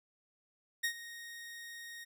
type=tone with ADSR envelope; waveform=sawtooth; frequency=1864.7 Hz; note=A#6; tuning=in tune; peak=-26 dBFS; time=0.83-2.05 s; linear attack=14 ms; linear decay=84 ms; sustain=-16 dB; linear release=19 ms; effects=none